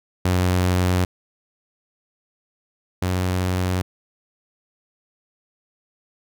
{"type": "tone pair in turn", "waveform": "sawtooth", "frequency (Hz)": [90.8, 91.64], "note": ["F#2", "F#2"], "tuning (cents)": [-32, -16], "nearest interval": "unison", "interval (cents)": 16, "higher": "second", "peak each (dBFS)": [-13, -16], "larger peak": "first", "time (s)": [[0.25, 1.05], [3.02, 3.82]], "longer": "neither", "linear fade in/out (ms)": 5, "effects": []}